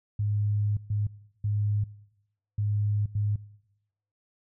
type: tone bursts at uneven times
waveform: sine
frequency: 103.9 Hz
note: G#2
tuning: 1 cent sharp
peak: -24 dBFS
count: 5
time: 0.19-0.77 / 0.9-1.07 / 1.44-1.84 / 2.58-3.06 / 3.15-3.36 s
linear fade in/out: 5 ms
effects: noise-tail reverb RT60 0.9 s tail -21 dB re dry